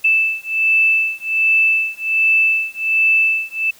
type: beating tone pair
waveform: sine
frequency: 2637 / 2638.3 Hz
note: E7 / E7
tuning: 0 / +1 cents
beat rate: 1.3 Hz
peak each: -16 dBFS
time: 0.04-3.71 s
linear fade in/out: 10 ms
effects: white hiss -47 dBFS RMS until 3.79 s